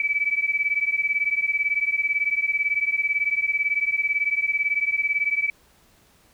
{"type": "beating tone pair", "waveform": "sine", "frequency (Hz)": [2292, 2310], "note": ["D7", "D7"], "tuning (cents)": [-43, -29], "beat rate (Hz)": 18, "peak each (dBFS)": [-23, -24], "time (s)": [0, 5.5], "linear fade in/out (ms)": 2, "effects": ["pink hiss -58 dBFS RMS until 6.33 s"]}